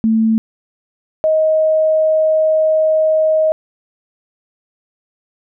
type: tone pair in turn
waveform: sine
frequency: 222.4 / 628.3 Hz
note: A3 / D#5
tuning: +19 / +17 cents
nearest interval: octave + tritone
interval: 1798 cents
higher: second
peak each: -10 dBFS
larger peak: neither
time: 0.04-0.38 / 1.24-3.52 s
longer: second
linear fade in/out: 0 ms
effects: none